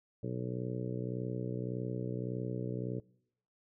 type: harmonic tone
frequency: 61.74 Hz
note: B1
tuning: in tune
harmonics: 2 / 3 / 4 / 5 / 6 / 7 / 8 / 9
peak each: -38 / -41 / -47 / -44 / -46 / -43 / -49 / -49 dBFS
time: 0.23-3 s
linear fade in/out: 5 ms
effects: noise-tail reverb RT60 0.8 s tail -25 dB re dry